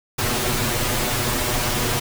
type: noise with comb filter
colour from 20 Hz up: pink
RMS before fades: -22 dBFS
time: 0.18-2 s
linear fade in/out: 10 ms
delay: 8.2 ms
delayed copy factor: +0.9
effects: none